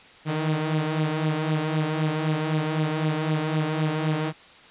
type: tone with flanger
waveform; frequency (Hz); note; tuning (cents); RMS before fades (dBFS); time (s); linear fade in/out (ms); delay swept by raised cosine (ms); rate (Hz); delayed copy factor
sawtooth; 155.56; D#3; 0; -25; 0.25-4.33; 50; 0.25 to 4.45; 3.9; +0.55
effects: white hiss -49 dBFS RMS until 4.7 s + resampled to 8000 Hz

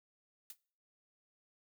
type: noise with exponential decay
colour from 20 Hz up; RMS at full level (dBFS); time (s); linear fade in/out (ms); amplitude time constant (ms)
blue; -43; 0.5-0.57; 2; 15
effects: noise-tail reverb RT60 0.5 s tail -23 dB re dry

